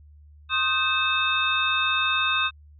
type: tone cluster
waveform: sine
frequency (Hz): 1069 / 1244 / 1547 / 2606 / 3668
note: C6 / D#6 / G6 / E7 / A#7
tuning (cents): +37 / -1 / -23 / -20 / -29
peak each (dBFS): -32 / -27 / -28 / -25 / -26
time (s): 0.49-2.51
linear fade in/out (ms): 50
effects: added 74 Hz sine -47 dBFS peak until 2.79 s